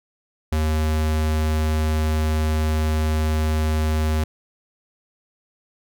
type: tone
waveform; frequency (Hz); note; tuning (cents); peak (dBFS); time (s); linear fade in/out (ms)
square; 77.8; D#2; 0; -19; 0.52-4.24; 5
effects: none